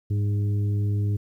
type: harmonic tone with a mistuned harmonic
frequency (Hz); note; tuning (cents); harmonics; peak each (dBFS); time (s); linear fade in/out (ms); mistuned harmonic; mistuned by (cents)
102.9; G#2; -16; 1 / 2 / 3 / 4; -21 / -37 / -37 / -41; 0.1-1.17; 10; 2; -53
effects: 10-bit